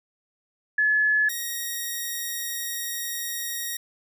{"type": "tone pair in turn", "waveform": ["sine", "5% pulse"], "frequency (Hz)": [1712, 1881], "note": ["A6", "A#6"], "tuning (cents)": [-48, 15], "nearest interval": "major second", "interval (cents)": 163, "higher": "second", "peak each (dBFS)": -18, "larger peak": "neither", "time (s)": [[0.78, 1.29], [1.29, 3.77]], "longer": "second", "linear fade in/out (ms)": 5, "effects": []}